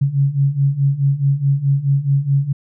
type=beating tone pair; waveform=sine; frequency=136.6 / 141.3 Hz; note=C#3 / C#3; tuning=-25 / +34 cents; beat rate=4.7 Hz; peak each=-18 / -15 dBFS; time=0.01-2.53 s; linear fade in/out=10 ms; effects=none